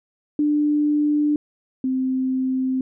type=tone pair in turn; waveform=sine; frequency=296.7 / 260.2 Hz; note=D4 / C4; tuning=+18 / -9 cents; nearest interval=major second; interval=227 cents; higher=first; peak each=-16 / -19 dBFS; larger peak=first; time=0.39-1.36 / 1.84-2.81 s; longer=neither; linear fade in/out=2 ms; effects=none